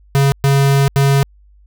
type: tone bursts at uneven times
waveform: square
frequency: 138.59 Hz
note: C#3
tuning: in tune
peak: -10 dBFS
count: 3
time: 0.15-0.32 / 0.44-0.88 / 0.96-1.23 s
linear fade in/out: 0 ms
effects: added 50 Hz sine -44 dBFS peak until 1.66 s